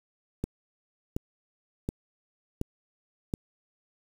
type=click train; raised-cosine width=3 ms; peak=-16 dBFS; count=5; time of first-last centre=0.44-3.339 s; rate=1.38 Hz; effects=7-bit